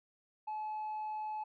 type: tone with tanh clipping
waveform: triangle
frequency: 858 Hz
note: A5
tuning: 44 cents flat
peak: -37 dBFS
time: 0.47-1.44 s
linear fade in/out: 10 ms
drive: 6 dB
effects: none